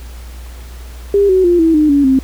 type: tone with pitch steps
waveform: sine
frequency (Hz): 401.3 / 374.4 / 349.4 / 326 / 304.1 / 283.8 / 264.8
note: G4 / F#4 / F4 / E4 / D#4 / C#4 / C4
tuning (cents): +41 / +20 / +1 / -19 / -40 / +41 / +21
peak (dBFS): -7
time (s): 1.14-2.19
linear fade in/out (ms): 2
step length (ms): 150
effects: added 60 Hz sine -28 dBFS peak until 2.23 s + pink hiss -40 dBFS RMS until 2.23 s